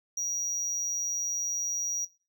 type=tone; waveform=triangle; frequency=5760 Hz; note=F#8; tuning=47 cents flat; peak=-27 dBFS; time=0.17-2.05 s; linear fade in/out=5 ms; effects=noise-tail reverb RT60 0.3 s tail -19 dB re dry